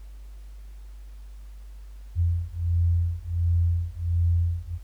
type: beating tone pair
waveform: sine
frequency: 85 / 86.4 Hz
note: F2 / F2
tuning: -46 / -18 cents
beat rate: 1.4 Hz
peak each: -24 dBFS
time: 2.15-4.79 s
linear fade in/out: 50 ms
effects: added 50 Hz sine -39 dBFS peak until 4.83 s + pink hiss -61 dBFS RMS until 4.83 s